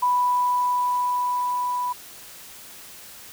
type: tone with level ramp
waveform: sine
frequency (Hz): 987.8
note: B5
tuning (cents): 0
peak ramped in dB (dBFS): -17 to -23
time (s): 0.02-1.93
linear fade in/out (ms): 10
effects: white hiss -43 dBFS RMS until 3.32 s